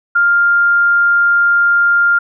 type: tone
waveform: sine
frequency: 1400 Hz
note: F6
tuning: 4 cents sharp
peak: -8 dBFS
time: 0.15-2.19 s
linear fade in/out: 10 ms
effects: none